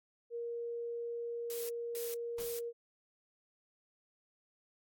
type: tone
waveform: sine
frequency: 470.3 Hz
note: A#4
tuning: 15 cents sharp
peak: -37 dBFS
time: 0.3-2.73 s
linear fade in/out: 50 ms
type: noise bursts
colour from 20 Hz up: blue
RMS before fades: -43 dBFS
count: 3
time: 1.5-2.59 s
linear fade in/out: 0 ms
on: 190 ms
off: 260 ms
type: noise with exponential decay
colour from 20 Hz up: pink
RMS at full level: -45 dBFS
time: 2.38-2.66 s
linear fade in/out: 5 ms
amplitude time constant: 59 ms
effects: AAC 64 kbps